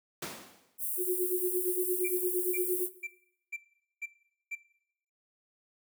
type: noise with exponential decay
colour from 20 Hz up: pink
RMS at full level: -35 dBFS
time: 0.22-0.78 s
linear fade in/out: 5 ms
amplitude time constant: 120 ms
type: high-pass noise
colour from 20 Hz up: white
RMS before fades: -34 dBFS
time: 0.78-2.9 s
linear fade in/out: 50 ms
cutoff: 9000 Hz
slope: 48 dB/octave
type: tone with tremolo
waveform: sine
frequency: 363.2 Hz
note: F#4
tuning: 32 cents flat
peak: -26 dBFS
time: 0.97-2.87 s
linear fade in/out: 50 ms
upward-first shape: sine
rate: 8.7 Hz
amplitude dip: 95%
type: tone bursts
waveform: triangle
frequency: 2350 Hz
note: D7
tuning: 1 cent sharp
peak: -33 dBFS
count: 6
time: 2.04-4.554 s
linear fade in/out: 10 ms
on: 44 ms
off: 450 ms
effects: noise-tail reverb RT60 0.8 s tail -17 dB re dry + high-pass 200 Hz 12 dB/octave